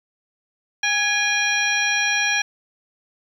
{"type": "harmonic tone with a mistuned harmonic", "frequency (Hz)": 812, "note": "G#5", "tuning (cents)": -39, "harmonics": [1, 2, 3, 4, 5, 7], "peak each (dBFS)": [-29, -22, -22, -28, -30, -27], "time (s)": [0.83, 2.42], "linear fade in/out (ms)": 5, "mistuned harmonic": 2, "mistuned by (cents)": 48, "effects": ["8-bit"]}